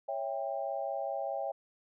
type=chord; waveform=sine; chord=C# diminished; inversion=none; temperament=equal with one note detuned; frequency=554.4 / 659.3 / 795.4 Hz; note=C#5 / E5 / G5; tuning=0 / 0 / +25 cents; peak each=-37 / -37 / -37 dBFS; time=0.08-1.52 s; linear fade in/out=10 ms; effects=none